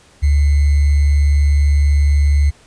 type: tone with sample-and-hold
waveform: sine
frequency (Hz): 72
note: D2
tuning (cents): -34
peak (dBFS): -9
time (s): 0.22-2.51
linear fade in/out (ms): 20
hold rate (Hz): 2100
effects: pink hiss -48 dBFS RMS until 2.66 s + resampled to 22050 Hz